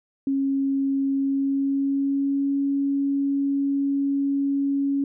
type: tone with pitch glide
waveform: sine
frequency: 273.3 to 278.4 Hz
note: C#4 to C#4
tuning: -24 to +8 cents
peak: -20 dBFS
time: 0.27-5.04 s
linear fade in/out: 2 ms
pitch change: +32 cents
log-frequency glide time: 1.14-2.53 s
effects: none